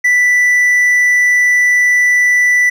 triangle tone, 1975.5 Hz, B6, in tune, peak -6 dBFS, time 0.04-2.7 s, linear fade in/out 10 ms, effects none

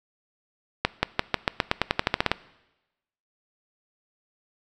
accelerating click train, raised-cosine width 0.3 ms, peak -3 dBFS, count 15, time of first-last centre 0.85-2.316 s, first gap 180 ms, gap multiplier 0.91, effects noise-tail reverb RT60 1.0 s tail -20 dB re dry

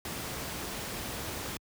pink noise, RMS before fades -37 dBFS, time 0.05-1.57 s, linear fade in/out 2 ms, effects high-pass 60 Hz 12 dB/octave

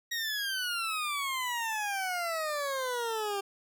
20% pulse exponential sweep, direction down, 1900 to 392 Hz, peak -26 dBFS, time 0.11-3.41 s, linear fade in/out 10 ms, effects none

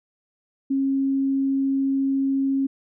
sine tone, 271.4 Hz, C#4, 36 cents flat, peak -19 dBFS, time 0.7-2.67 s, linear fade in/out 10 ms, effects none

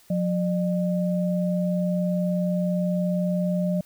sine tone pair together, 179.4 / 603.4 Hz, F3 / D5, +47 / +47 cents, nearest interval octave + major sixth, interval 2100 cents, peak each -22 / -28 dBFS, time 0.1-3.81 s, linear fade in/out 5 ms, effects white hiss -56 dBFS RMS until 3.85 s

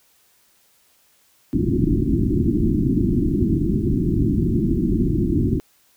white low-pass noise, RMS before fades -19 dBFS, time 1.53-5.6 s, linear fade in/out 0 ms, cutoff 360 Hz, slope 96 dB/octave, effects white hiss -59 dBFS RMS until 5.96 s

